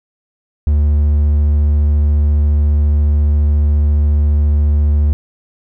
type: tone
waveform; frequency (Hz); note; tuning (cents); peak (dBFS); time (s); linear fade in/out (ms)
triangle; 73.8; D2; +9; -7; 0.67-5.13; 0
effects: none

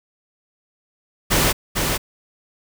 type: noise with echo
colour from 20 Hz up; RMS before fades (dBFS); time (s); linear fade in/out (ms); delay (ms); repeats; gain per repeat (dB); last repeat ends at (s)
pink; -17; 1.3-1.53; 20; 450; 1; -4; 1.98
effects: none

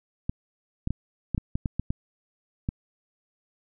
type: clicks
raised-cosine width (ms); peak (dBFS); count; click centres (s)
5; -14; 10; 0.295 / 0.874 / 0.906 / 1.347 / 1.379 / 1.555 / 1.658 / 1.796 / 1.905 / 2.689
effects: none

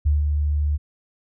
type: tone with ADSR envelope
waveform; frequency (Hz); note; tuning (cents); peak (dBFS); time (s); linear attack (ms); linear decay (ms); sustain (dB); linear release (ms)
sine; 73.9; D2; +11; -14; 0.05-0.78; 17; 160; -4; 27
effects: none

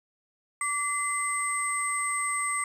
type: tone cluster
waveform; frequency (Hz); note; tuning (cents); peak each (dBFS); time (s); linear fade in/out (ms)
sine; 1157 / 2047 / 8270; D6 / C7 / C9; -26 / -38 / -21; -30; 0.61-2.64; 2
effects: tanh soft clip ceiling -18 dBFS + 10-bit

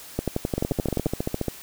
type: two click trains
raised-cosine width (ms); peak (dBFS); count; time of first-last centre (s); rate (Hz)
2; -11 / -10; 14 / 11; 0.58-1.483 / 0.19-1.06; 14.4 / 11.5
effects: white hiss -43 dBFS RMS until 1.62 s

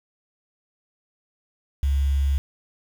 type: tone with quantisation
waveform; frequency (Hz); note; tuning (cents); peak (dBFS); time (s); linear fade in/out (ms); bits
sine; 69.3; C#2; 0; -18; 1.83-2.38; 0; 7
effects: none

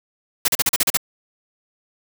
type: noise bursts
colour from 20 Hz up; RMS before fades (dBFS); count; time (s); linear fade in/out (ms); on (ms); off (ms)
white; -17; 8; 0.45-0.972; 5; 32; 38
effects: none

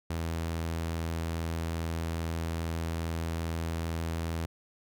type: tone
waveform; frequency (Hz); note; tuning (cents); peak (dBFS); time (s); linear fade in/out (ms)
sawtooth; 82.41; E2; 0; -27; 0.1-4.46; 5
effects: none

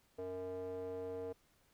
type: tone with band-pass filter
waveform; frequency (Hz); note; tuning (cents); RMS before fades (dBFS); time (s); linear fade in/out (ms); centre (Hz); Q
square; 92.5; F#2; 0; -43; 0.18-1.33; 10; 510; 6.8
effects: pink hiss -72 dBFS RMS until 1.73 s

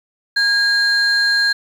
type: tone pair together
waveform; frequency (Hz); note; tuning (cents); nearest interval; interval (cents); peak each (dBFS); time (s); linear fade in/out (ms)
sine; 1631 / 4179; G#6 / C8; -32 / -3; octave + major third; 1629; -13 / -15; 0.36-1.53; 10
effects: tanh soft clip ceiling -9 dBFS + 7-bit

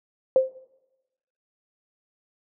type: tone with exponential decay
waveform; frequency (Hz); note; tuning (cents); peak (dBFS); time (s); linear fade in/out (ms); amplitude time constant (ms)
sine; 523.3; C5; 0; -11; 0.36-0.57; 1; 44
effects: noise-tail reverb RT60 1.0 s tail -21 dB re dry

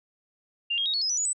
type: tone with pitch steps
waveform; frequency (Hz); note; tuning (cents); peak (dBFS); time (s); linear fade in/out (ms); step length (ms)
sine; 2794 / 3247 / 3773 / 4384 / 5095 / 5920 / 6880 / 7994; F7 / G#7 / A#7 / C#8 / D#8 / F#8 / A8 / B8; 0 / -40 / +20 / -20 / +40 / 0 / -40 / +20; -24; 0.7-1.332; 10; 79
effects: none

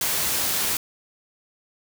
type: noise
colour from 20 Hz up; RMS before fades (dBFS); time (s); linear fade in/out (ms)
white; -24; 0.01-0.77; 2
effects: none

